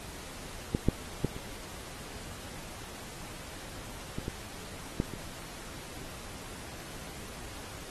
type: clicks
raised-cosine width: 3 ms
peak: -13 / -10 / -12 / -29 / -22 / -20 / -14 / -26 dBFS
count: 8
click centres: 0.749 / 0.886 / 1.247 / 1.365 / 4.185 / 4.281 / 5.001 / 5.137 s
effects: pink hiss -45 dBFS RMS until 7.9 s + AAC 32 kbps